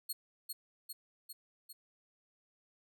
5% pulse tone with echo, 4293 Hz, C8, 44 cents sharp, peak -29 dBFS, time 0.09-0.13 s, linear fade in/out 10 ms, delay 400 ms, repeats 4, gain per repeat -3 dB, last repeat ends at 1.73 s, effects none

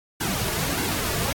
pink noise with flanger, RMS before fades -26 dBFS, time 0.2-1.33 s, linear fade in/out 10 ms, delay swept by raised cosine 1.6 to 3.9 ms, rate 1.6 Hz, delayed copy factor -0.65, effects AAC 64 kbps

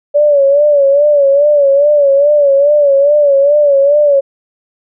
sine tone with vibrato, 572 Hz, D5, 46 cents flat, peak -5 dBFS, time 0.14-4.21 s, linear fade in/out 20 ms, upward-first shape sine, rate 2.4 Hz, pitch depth 73 cents each way, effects none

